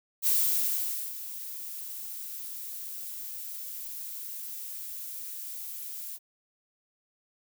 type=noise with ADSR envelope; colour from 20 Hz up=violet; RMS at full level=-24 dBFS; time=0.22-6.19 s; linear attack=50 ms; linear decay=860 ms; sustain=-15 dB; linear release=44 ms; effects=none